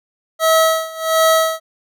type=tone with tremolo; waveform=25% pulse; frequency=645 Hz; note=E5; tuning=38 cents flat; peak=-6 dBFS; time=0.39-1.6 s; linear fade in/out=50 ms; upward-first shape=sine; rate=1.4 Hz; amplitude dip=90%; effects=none